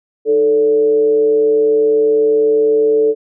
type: tone with frequency modulation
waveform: sine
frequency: 440 Hz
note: A4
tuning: in tune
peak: -9 dBFS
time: 0.25-3.15 s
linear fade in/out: 50 ms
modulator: 132 Hz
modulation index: 0.35
effects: none